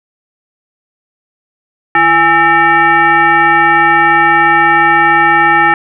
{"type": "tone with frequency modulation", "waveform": "sine", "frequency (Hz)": 1318.5, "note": "E6", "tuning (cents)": 0, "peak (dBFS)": -5, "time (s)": [1.95, 5.74], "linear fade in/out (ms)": 2, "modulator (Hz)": 490, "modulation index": 1.6, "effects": []}